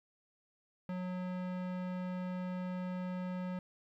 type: tone with low-pass filter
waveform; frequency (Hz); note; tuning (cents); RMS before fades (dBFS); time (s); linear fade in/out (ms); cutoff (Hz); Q
square; 182.3; F#3; -25; -39; 0.89-3.59; 2; 2200; 0.65
effects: 12-bit